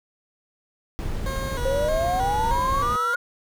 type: noise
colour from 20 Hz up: brown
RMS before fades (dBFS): -28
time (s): 0.99-2.96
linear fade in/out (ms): 0
type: tone with vibrato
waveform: 20% pulse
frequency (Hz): 510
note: C5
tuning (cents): -44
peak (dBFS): -25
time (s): 1.26-3.15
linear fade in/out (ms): 2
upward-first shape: square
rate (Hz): 1.6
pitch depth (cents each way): 89
type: exponential sweep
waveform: sine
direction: up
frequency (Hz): 523.3 to 1445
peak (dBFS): -21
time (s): 1.65-3.16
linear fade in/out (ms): 5
effects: none